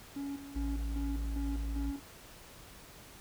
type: tone with tremolo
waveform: triangle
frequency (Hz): 280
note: C#4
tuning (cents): +18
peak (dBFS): -34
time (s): 0.16-2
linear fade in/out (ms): 5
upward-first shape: square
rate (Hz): 2.5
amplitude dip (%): 65
type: tone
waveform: triangle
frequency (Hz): 55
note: A1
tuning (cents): 0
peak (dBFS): -31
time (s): 0.55-1.92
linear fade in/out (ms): 20
effects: pink hiss -53 dBFS RMS until 3.2 s